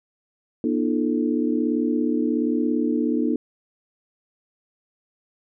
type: tone cluster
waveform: sine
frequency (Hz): 241.4 / 302.6 / 339.7 / 439.5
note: B3 / D#4 / F4 / A4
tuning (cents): -39 / -48 / -48 / -2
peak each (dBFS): -23 / -23 / -28 / -29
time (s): 0.64-3.36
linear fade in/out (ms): 2
effects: none